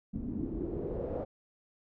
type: noise with low-pass filter sweep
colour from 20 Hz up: pink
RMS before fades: -36 dBFS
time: 0.13-1.25 s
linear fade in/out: 20 ms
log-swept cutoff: 220 to 610 Hz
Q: 4.4
effects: none